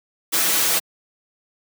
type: noise with comb filter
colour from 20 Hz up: white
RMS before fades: -19 dBFS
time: 0.32-0.8 s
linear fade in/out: 20 ms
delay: 6.1 ms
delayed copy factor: +0.95
effects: high-pass 200 Hz 12 dB/octave